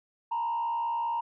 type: tone with frequency modulation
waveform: sine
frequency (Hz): 932.3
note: A#5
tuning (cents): 0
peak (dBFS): -26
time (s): 0.31-1.21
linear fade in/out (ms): 10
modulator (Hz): 65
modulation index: 0.55
effects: tanh soft clip ceiling -24 dBFS